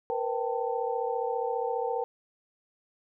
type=tone cluster; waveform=sine; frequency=469.2 / 504 / 780 / 889 Hz; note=A#4 / B4 / G5 / A5; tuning=+11 / +35 / -9 / +18 cents; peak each=-31 / -33 / -34 / -35 dBFS; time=0.1-2.04 s; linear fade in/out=0 ms; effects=none